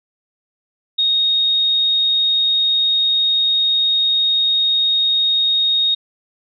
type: tone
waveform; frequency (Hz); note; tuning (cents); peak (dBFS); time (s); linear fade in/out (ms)
sine; 3729; A#7; 0; -13; 0.98-5.95; 10
effects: none